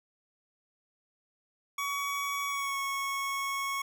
25% pulse tone with pitch glide, 1128 to 1102.2 Hz, C#6 to C#6, +30 to -10 cents, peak -27 dBFS, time 1.78-3.82 s, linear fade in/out 5 ms, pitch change -40 cents, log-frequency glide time 2.47-2.78 s, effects none

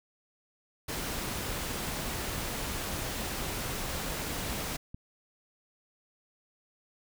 pink noise, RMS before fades -35 dBFS, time 0.88-4.77 s, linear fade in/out 10 ms
click train, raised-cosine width 5 ms, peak -29 dBFS, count 6, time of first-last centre 1.74-4.945 s, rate 1.56 Hz
effects none

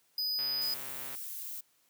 square tone, 4978 Hz, D#8, in tune, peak -31 dBFS, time 0.18-0.74 s, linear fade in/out 2 ms
click train, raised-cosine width 0.3 ms, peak -31 dBFS, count 102, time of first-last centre 0.39-1.149 s, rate 133 Hz
violet noise, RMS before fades -41 dBFS, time 0.61-1.61 s, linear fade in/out 10 ms
effects white hiss -70 dBFS RMS until 1.89 s + high-pass 100 Hz 12 dB/octave

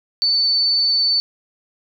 sine tone, 4509 Hz, C#8, 29 cents sharp, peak -14 dBFS, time 0.22-1.2 s, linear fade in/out 0 ms, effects none

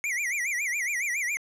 square tone with vibrato, 2146 Hz, C7, 43 cents sharp, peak -27 dBFS, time 0.04-1.37 s, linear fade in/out 0 ms, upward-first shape sine, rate 7.2 Hz, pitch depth 210 cents each way, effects low-pass 11000 Hz 12 dB/octave

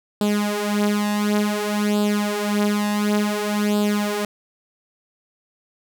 sawtooth tone with flanger, 207.7 Hz, G#3, in tune, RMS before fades -21 dBFS, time 0.21-4.25 s, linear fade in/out 2 ms, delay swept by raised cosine 0.24 to 5.94 ms, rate 0.56 Hz, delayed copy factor +0.75, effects none

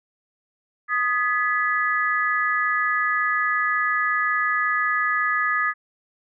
sine chord, G# minor, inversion second, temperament equal with one note detuned, 1244.5 / 1701 / 1975.5 Hz, D#6 / G#6 / B6, 0 / +41 / 0 cents, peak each -23 / -23 / -26 dBFS, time 0.88-5.74 s, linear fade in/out 50 ms, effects none

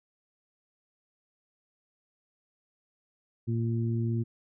harmonic tone, 115.3 Hz, A#2, 19 cents flat, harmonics 1 / 2 / 3, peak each -27 / -33 / -37 dBFS, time 3.47-4.24 s, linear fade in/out 20 ms, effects none

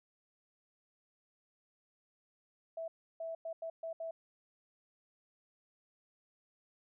sine tone bursts at uneven times, 656 Hz, E5, 9 cents flat, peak -38 dBFS, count 6, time 2.77-2.88 / 3.2-3.35 / 3.45-3.53 / 3.62-3.7 / 3.83-3.93 / 4-4.11 s, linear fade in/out 5 ms, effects none

